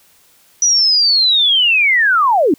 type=linear sweep; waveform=sine; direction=down; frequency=5920 to 253.4 Hz; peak=-9 dBFS; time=0.62-2.54 s; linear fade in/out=2 ms; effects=white hiss -51 dBFS RMS until 2.58 s